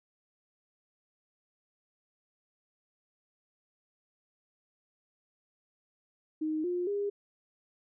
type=tone with pitch steps; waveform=sine; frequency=311.1 / 355.3 / 405.8 Hz; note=D#4 / F4 / G#4; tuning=0 / +30 / -40 cents; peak=-29 dBFS; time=6.41-7.1 s; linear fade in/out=10 ms; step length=230 ms; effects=none